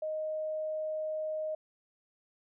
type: tone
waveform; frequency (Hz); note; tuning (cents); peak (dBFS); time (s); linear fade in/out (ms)
sine; 622.3; D#5; 0; -32; 0.02-1.55; 5
effects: none